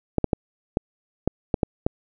clicks, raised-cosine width 2 ms, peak -6 dBFS, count 8, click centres 0.183 / 0.243 / 0.332 / 0.771 / 1.276 / 1.542 / 1.632 / 1.865 s, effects none

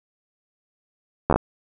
slowing click train, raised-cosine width 1 ms, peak -3 dBFS, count 5, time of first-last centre 1.3-1.36 s, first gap 12 ms, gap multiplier 1.15, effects none

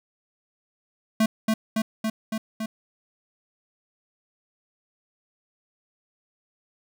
square tone with echo, 220 Hz, A3, in tune, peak -18 dBFS, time 1.2-1.26 s, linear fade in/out 5 ms, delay 280 ms, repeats 5, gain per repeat -2 dB, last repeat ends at 2.66 s, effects none

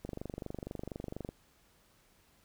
click train, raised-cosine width 2 ms, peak -26 dBFS, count 31, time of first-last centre 0.05-1.29 s, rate 24.2 Hz, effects pink hiss -67 dBFS RMS until 2.44 s

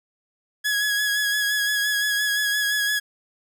sawtooth tone with vibrato, 1675 Hz, G#6, 14 cents sharp, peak -17 dBFS, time 0.64-3 s, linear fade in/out 20 ms, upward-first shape sine, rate 5.8 Hz, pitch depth 28 cents each way, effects none

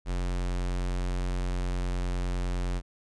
square tone, 44.9 Hz, F1, 49 cents sharp, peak -28 dBFS, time 0.05-2.82 s, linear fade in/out 50 ms, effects resampled to 22050 Hz

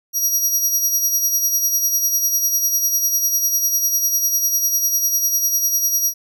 25% pulse tone with tremolo, 5740 Hz, F8, 47 cents sharp, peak -9 dBFS, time 0.13-6.14 s, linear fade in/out 50 ms, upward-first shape sine, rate 10 Hz, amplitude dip 50%, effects none

